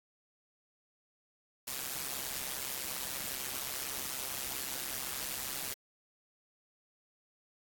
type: noise with amplitude modulation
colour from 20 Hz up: white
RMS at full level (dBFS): -35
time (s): 1.67-5.74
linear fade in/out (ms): 10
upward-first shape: sine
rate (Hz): 133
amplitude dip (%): 80
effects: AAC 64 kbps